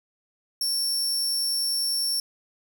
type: tone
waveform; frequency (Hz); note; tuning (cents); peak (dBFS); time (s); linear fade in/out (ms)
sawtooth; 5450; F8; -43; -21; 0.61-2.2; 2
effects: 10-bit